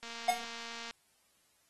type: click train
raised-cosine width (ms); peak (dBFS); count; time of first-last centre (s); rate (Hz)
0.2; -28; 205; 0.03-0.909; 232
type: tone with exponential decay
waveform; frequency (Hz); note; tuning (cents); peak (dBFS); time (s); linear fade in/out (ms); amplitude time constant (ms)
square; 722; F#5; -43; -26; 0.28-0.48; 5; 43
effects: white hiss -71 dBFS RMS until 1.69 s + AAC 32 kbps